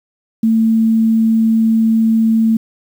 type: tone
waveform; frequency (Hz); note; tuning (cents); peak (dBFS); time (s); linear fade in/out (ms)
sine; 223.8; A3; +30; -9; 0.43-2.57; 5
effects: 7-bit